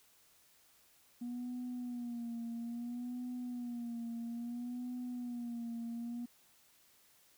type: tone with vibrato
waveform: sine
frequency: 240 Hz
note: B3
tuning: 49 cents flat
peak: -37 dBFS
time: 1.21-6.26 s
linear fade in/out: 10 ms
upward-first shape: sine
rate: 0.6 Hz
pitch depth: 57 cents each way
effects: tanh soft clip ceiling -36 dBFS + white hiss -67 dBFS RMS until 7.37 s